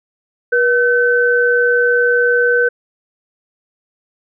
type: tone pair together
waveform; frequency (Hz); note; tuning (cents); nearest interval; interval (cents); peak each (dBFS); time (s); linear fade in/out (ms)
sine; 482.4 / 1525.3; B4 / G6; -41 / -48; octave + minor sixth; 1993; -13; 0.52-2.69; 10
effects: none